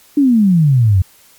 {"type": "exponential sweep", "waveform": "sine", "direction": "down", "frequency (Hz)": [298, 88.9], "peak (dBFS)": -7, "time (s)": [0.17, 1.02], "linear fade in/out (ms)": 5, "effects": ["white hiss -47 dBFS RMS until 1.38 s", "MP3 96 kbps"]}